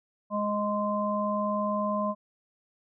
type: harmonic tone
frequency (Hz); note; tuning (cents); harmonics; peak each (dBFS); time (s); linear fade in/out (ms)
207.7; G#3; 0; 1 / 3 / 5; -30 / -30 / -30; 0.3-2.15; 50
effects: none